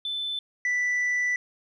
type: tone pair in turn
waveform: sine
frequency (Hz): 3520 / 1975.5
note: A7 / B6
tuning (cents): 0 / 0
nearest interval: minor seventh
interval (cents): 1000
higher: first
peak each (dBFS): -27 / -20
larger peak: second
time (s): 0.05-0.39 / 0.65-1.36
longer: second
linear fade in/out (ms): 2
effects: tanh soft clip ceiling -22 dBFS